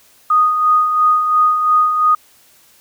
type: tone with tremolo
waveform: sine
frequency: 1240 Hz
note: D#6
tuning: 6 cents flat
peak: -8 dBFS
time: 0.3-2.15 s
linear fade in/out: 5 ms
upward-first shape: sine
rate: 2.9 Hz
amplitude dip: 50%
effects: white hiss -50 dBFS RMS until 2.8 s